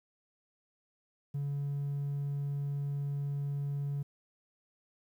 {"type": "tone", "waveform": "triangle", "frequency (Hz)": 141.9, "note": "C#3", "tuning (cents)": 41, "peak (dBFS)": -29, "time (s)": [1.34, 4.03], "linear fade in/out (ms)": 10, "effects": ["tanh soft clip ceiling -27 dBFS", "11-bit"]}